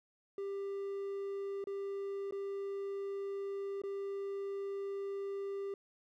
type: tone with dropouts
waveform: triangle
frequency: 396 Hz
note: G4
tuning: 18 cents sharp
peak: -35 dBFS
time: 0.38-5.74 s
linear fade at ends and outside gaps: 2 ms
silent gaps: 1.641-1.671 / 2.31-2.323 / 3.818-3.836 s
effects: none